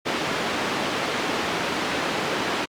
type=band-pass noise; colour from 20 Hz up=pink; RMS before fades=-26 dBFS; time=0.05-2.66 s; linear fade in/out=20 ms; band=250 to 3700 Hz; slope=12 dB/octave; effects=Opus 48 kbps